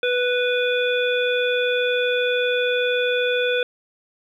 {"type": "harmonic tone", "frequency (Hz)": 493.9, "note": "B4", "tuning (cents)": 0, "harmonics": [1, 3, 5, 7], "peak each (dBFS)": [-20, -25, -27, -28], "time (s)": [0.03, 3.63], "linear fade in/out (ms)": 2, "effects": ["9-bit"]}